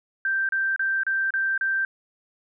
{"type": "tone bursts", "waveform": "sine", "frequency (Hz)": 1568, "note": "G6", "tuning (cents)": 0, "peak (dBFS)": -21, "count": 6, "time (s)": [0.25, 1.85], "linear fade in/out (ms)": 2, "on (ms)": 240, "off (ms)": 32, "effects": []}